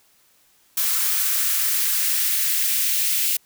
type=noise with high-pass filter sweep; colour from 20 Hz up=blue; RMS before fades=-21 dBFS; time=0.77-3.37 s; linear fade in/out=5 ms; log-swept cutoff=1100 to 2400 Hz; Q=1.5; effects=white hiss -59 dBFS RMS until 3.45 s